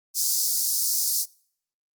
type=high-pass noise; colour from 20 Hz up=pink; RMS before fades=-24 dBFS; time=0.14-1.26 s; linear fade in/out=50 ms; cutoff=4800 Hz; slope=48 dB/octave; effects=noise-tail reverb RT60 0.6 s tail -24 dB re dry + Opus 48 kbps